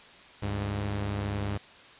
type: tone pair together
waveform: sawtooth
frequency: 72 / 101.82 Hz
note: D2 / G#2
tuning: -34 / -34 cents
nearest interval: tritone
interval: 600 cents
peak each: -33 / -26 dBFS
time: 0.42-1.58 s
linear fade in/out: 10 ms
effects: white hiss -51 dBFS RMS until 1.99 s + resampled to 8000 Hz